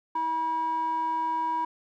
square tone with band-pass filter, 322 Hz, E4, 41 cents flat, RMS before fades -28 dBFS, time 0.15-1.65 s, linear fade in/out 5 ms, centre 950 Hz, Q 6.3, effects none

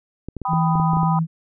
clicks, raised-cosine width 3 ms, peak -17 dBFS, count 9, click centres 0.286 / 0.367 / 0.417 / 0.534 / 0.755 / 0.799 / 0.934 / 0.97 / 1.032 s
sine chord, G augmented, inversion none, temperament equal with one note detuned, 784 / 994.1 / 1244.5 Hz, G5 / B5 / D#6, 0 / +11 / 0 cents, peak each -24 / -23 / -28 dBFS, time 0.45-1.19 s, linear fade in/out 2 ms
sine tone with vibrato, 163 Hz, E3, 19 cents flat, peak -17 dBFS, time 0.48-1.27 s, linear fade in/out 50 ms, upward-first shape triangle, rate 2.1 Hz, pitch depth 9 cents each way
effects none

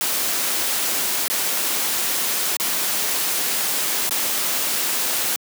white noise with dropouts, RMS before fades -22 dBFS, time 0.01-5.36 s, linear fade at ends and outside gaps 0 ms, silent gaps 1.28-1.3 / 2.567-2.599 / 4.093-4.109 s, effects high-pass 200 Hz 12 dB/octave

